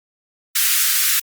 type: high-pass noise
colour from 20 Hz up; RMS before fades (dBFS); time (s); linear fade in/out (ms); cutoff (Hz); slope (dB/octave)
white; -17; 0.55-1.2; 10; 1300; 48
effects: Opus 24 kbps